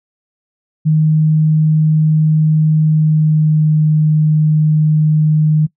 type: tone with pitch glide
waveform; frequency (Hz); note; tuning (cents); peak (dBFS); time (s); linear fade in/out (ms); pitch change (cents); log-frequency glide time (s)
sine; 155.56 to 154.04; D#3 to D#3; 0 to -17; -8; 0.85-5.67; 20; -17; 2.82-3.75
effects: noise-tail reverb RT60 0.1 s tail -21 dB re dry